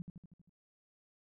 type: tone with echo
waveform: sine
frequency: 174.61 Hz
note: F3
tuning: in tune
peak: -38 dBFS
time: 0-0.02 s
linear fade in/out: 0 ms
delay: 79 ms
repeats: 6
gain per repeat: -4 dB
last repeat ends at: 0.494 s
effects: none